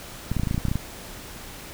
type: clicks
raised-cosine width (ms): 5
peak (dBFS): -12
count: 12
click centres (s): 0.316 / 0.367 / 0.397 / 0.434 / 0.472 / 0.511 / 0.545 / 0.579 / 0.653 / 0.684 / 0.715 / 0.756
effects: pink hiss -40 dBFS RMS until 1.73 s